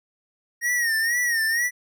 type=tone with vibrato; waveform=square; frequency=1864.7 Hz; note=A#6; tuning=in tune; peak=-21 dBFS; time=0.61-1.71 s; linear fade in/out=50 ms; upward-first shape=sine; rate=2.1 Hz; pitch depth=89 cents each way; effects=none